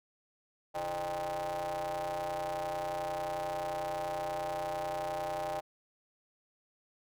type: ring-modulated tone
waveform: 40% pulse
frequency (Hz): 91.4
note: F#2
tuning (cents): -21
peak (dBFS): -30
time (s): 0.74-5.61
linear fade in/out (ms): 20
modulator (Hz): 701
effects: none